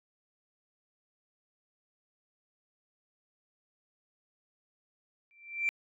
sine tone with exponential growth, 2349 Hz, D7, in tune, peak -23 dBFS, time 5.31-5.69 s, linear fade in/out 0 ms, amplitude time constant 81 ms, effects tanh soft clip ceiling -21 dBFS

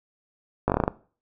slowing click train, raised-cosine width 1 ms, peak -7 dBFS, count 8, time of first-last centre 0.68-0.879 s, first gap 18 ms, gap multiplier 1.15, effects noise-tail reverb RT60 0.4 s tail -19 dB re dry

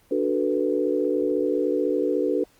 sine chord, B minor seventh, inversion first, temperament equal, 293.7 / 370 / 440 / 493.9 Hz, D4 / F#4 / A4 / B4, 0 / 0 / 0 / 0 cents, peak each -26 dBFS, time 0.11-2.44 s, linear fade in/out 5 ms, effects pink hiss -59 dBFS RMS until 2.59 s + Opus 24 kbps

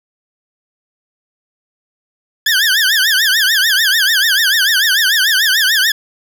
20% pulse tone with vibrato, 1661.2 Hz, G#6, in tune, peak -5 dBFS, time 2.46-5.92 s, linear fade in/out 5 ms, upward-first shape triangle, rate 6.8 Hz, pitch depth 220 cents each way, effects none

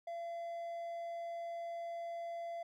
triangle tone, 680 Hz, F5, 46 cents flat, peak -38 dBFS, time 0.07-2.63 s, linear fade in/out 5 ms, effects none

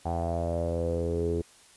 sawtooth tone with low-pass filter sweep, 84.4 Hz, E2, 41 cents sharp, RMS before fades -29 dBFS, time 0.05-1.42 s, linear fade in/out 10 ms, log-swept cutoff 770 to 390 Hz, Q 7.7, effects white hiss -56 dBFS RMS until 1.76 s + resampled to 24000 Hz

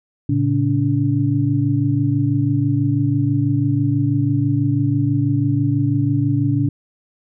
sine tone cluster, 112.5 / 138.6 / 287.2 Hz, A2 / C#3 / D4, +39 / 0 / -39 cents, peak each -19 dBFS, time 0.29-6.69 s, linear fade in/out 5 ms, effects none

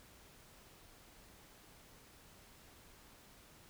silence, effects pink hiss -61 dBFS RMS until 3.69 s

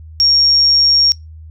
sine tone, 5550 Hz, F8, 12 cents flat, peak -8 dBFS, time 0.2-1.12 s, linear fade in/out 0 ms, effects noise-tail reverb RT60 0.2 s tail -24 dB re dry + added 79 Hz sine -32 dBFS peak until 1.5 s

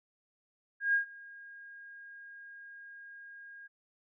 sine tone with ADSR envelope, 1626 Hz, G#6, 37 cents flat, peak -23 dBFS, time 0.8-3.68 s, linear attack 140 ms, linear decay 110 ms, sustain -24 dB, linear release 20 ms, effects none

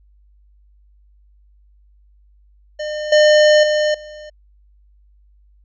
square tone with level steps, 605 Hz, D#5, 49 cents flat, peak -23 / -9 / -15 / -34 dBFS, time 2.79-4.3 s, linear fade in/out 10 ms, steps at 3.12 / 3.63 / 3.94 s, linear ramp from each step 5 ms, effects added 50 Hz sine -49 dBFS peak until 5.64 s + resampled to 16000 Hz

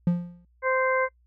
triangle tone with exponential decay, 174.61 Hz, F3, in tune, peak -14 dBFS, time 0.07-0.45 s, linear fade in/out 2 ms, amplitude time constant 81 ms
harmonic tone, 520 Hz, C5, 11 cents flat, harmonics 1 / 2 / 3 / 4, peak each -24 / -27 / -29 / -30 dBFS, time 0.62-1.09 s, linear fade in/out 50 ms
effects noise-tail reverb RT60 0.1 s tail -25 dB re dry + added 60 Hz sine -59 dBFS peak until 1.26 s

